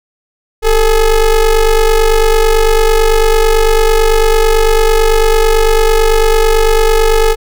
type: ring-modulated tone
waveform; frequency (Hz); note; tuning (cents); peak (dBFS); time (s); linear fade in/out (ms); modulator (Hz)
square; 211.5; G#3; +32; -4; 0.62-7.36; 50; 236
effects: none